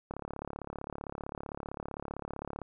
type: click train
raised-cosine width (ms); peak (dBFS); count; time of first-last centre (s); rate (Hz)
1; -24; 90; 0.11-2.617; 35.5
effects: none